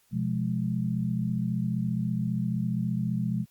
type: chord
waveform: sine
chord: F diminished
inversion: second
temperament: just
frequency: 125.72 / 174.61 / 209.5 Hz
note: Cb3 / F3 / Ab3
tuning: +31 / 0 / +15 cents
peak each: -30 dBFS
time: 0.11-3.46 s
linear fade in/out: 50 ms
effects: white hiss -66 dBFS RMS until 3.5 s + Opus 48 kbps